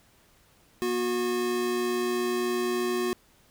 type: tone pair together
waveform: square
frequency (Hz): 240.2 / 363.2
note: B3 / F#4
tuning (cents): -48 / -32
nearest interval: perfect fifth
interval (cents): 716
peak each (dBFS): -33 / -27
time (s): 0.82-3.13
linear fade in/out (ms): 0
effects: pink hiss -61 dBFS RMS until 3.5 s